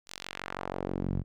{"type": "tone with band-pass filter sweep", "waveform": "sawtooth", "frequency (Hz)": 46.25, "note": "F#1", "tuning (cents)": 0, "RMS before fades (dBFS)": -35, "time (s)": [0.06, 1.24], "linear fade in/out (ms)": 50, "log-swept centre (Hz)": [6400, 120], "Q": 1.1, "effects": []}